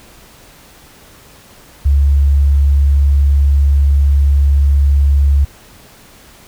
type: tone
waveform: sine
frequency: 70.3 Hz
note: C#2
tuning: 25 cents sharp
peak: -7 dBFS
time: 1.85-5.45 s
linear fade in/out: 10 ms
effects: pink hiss -42 dBFS RMS until 6.47 s